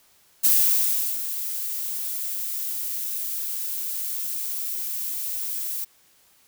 violet noise with ADSR envelope, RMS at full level -17 dBFS, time 0.43-5.85 s, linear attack 19 ms, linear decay 730 ms, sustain -12 dB, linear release 15 ms, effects white hiss -59 dBFS RMS until 6.47 s

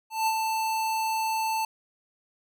square tone with ADSR envelope, 885 Hz, A5, 10 cents sharp, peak -22 dBFS, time 0.1-1.65 s, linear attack 170 ms, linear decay 51 ms, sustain -4 dB, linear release 3 ms, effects none

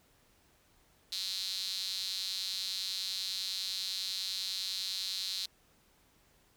sawtooth tone with high-pass filter, 190 Hz, F#3, 46 cents sharp, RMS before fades -37 dBFS, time 1.12-5.46 s, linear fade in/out 5 ms, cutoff 4100 Hz, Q 6.6, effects pink hiss -67 dBFS RMS until 6.56 s

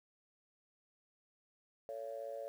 sine tone with amplitude modulation, 564 Hz, C#5, 30 cents sharp, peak -36 dBFS, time 1.89-2.48 s, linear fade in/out 0 ms, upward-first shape sine, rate 116 Hz, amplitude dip 100%, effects tanh soft clip ceiling -32 dBFS + 11-bit

